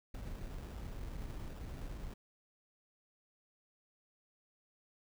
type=noise with sample-and-hold; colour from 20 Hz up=brown; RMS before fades=-44 dBFS; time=0.14-2.14 s; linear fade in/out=5 ms; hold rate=2100 Hz; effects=none